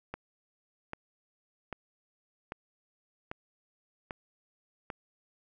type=click train; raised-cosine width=0.5 ms; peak=-22 dBFS; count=7; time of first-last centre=0.14-4.902 s; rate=1.26 Hz; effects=none